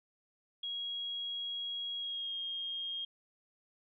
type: tone with pitch glide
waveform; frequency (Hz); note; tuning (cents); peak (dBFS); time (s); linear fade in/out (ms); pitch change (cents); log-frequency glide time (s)
sine; 3300 to 3238; G#7 to G#7; -12 to -45; -36; 0.63-3.05; 5; -33; 1.99-2.36
effects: none